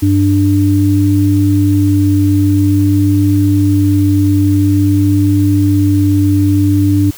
sine tone pair together, 98.6 / 295.3 Hz, G2 / D4, +11 / +10 cents, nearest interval octave + perfect fifth, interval 1899 cents, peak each -10 dBFS, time 0.02-7.11 s, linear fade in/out 10 ms, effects white hiss -34 dBFS RMS until 7.17 s

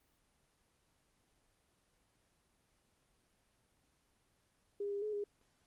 sine tone with pitch steps, 405.6 / 403.2 / 425.2 / 409.7 Hz, G#4 / G4 / G#4 / G#4, -41 / +49 / +41 / -24 cents, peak -36 dBFS, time 4.8-5.24 s, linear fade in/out 5 ms, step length 110 ms, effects pink hiss -75 dBFS RMS until 5.66 s + Opus 24 kbps

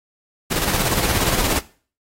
pink noise with tremolo, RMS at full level -19 dBFS, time 0.5-1.6 s, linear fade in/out 20 ms, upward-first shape square, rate 17 Hz, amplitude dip 40%, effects noise-tail reverb RT60 0.4 s tail -18 dB re dry + AAC 48 kbps

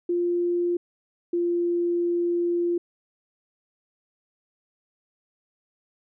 sine tone pair in turn, 349.2 / 346.4 Hz, F4 / F4, 0 / -14 cents, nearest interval unison, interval 14 cents, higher first, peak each -21 dBFS, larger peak neither, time 0.09-0.77 / 1.33-2.78 s, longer second, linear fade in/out 5 ms, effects none

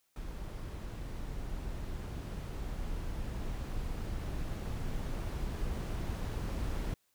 brown noise with level ramp, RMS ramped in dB -41 to -34 dBFS, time 0.16-6.94 s, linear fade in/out 2 ms, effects white hiss -75 dBFS RMS until 7.14 s

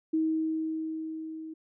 sine tone with level ramp, 317.9 Hz, D#4, 37 cents sharp, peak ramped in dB -23 to -38 dBFS, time 0.13-1.54 s, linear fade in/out 10 ms, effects none

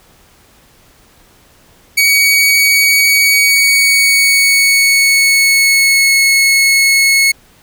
sawtooth tone with pitch glide, 2253 to 2190 Hz, C#7 to C#7, +28 to -22 cents, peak -4 dBFS, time 1.97-7.32 s, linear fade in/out 10 ms, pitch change -50 cents, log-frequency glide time 3.28-6.15 s, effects pink hiss -47 dBFS RMS until 7.62 s

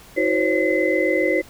sine tone cluster, 320.5 / 367.7 / 514 / 554 / 2038 Hz, E4 / F#4 / C5 / C#5 / C7, -49 / -11 / -31 / -1 / -46 cents, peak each -23 dBFS, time 0.16-1.42 s, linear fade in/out 20 ms, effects pink hiss -46 dBFS RMS until 1.49 s

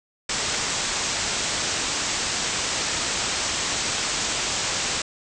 white low-pass noise, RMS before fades -26 dBFS, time 0.29-5.02 s, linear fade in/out 5 ms, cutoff 8100 Hz, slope 96 dB/octave, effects none

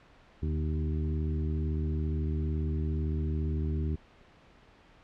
harmonic tone with a mistuned harmonic, 77.78 Hz, D#2, in tune, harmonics 1 / 2 / 3 / 4 / 5, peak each -29 / -35 / -39 / -41 / -43 dBFS, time 0.42-3.96 s, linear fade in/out 10 ms, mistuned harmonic 2, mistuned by -42 cents, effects pink hiss -58 dBFS RMS until 5.03 s + low-pass 3000 Hz 12 dB/octave

